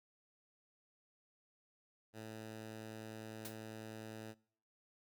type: tone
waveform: 10% pulse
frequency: 110 Hz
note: A2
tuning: in tune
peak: -39 dBFS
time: 2.13-4.35 s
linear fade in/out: 50 ms
type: noise with exponential decay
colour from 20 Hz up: white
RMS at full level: -44 dBFS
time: 3.45-3.6 s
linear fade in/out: 2 ms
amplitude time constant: 31 ms
effects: noise-tail reverb RT60 0.6 s tail -24 dB re dry